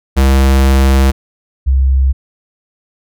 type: tone pair in turn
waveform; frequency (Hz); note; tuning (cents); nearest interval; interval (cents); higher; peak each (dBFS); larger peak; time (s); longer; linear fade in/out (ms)
square / sine; 67 / 66.38; C2 / C2; +42 / +26; unison; 16; first; -7 / -7; neither; 0.16-1.12 / 1.66-2.13; first; 20
effects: none